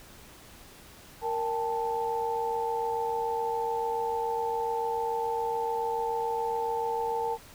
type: tone cluster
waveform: sine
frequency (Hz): 464.6 / 793 / 880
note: A#4 / G5 / A5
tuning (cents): -6 / +20 / 0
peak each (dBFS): -31 / -36 / -30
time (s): 1.21-7.38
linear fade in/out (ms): 50
effects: pink hiss -51 dBFS RMS until 7.54 s